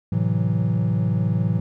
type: chord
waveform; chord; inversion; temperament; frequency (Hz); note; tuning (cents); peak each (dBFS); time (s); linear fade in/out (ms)
triangle; F# half-diminished seventh; first; equal; 110 / 130.81 / 164.81 / 185; A2 / C3 / E3 / F#3; 0 / 0 / 0 / 0; -20 / -25 / -21 / -24; 0.12-1.6; 5
effects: none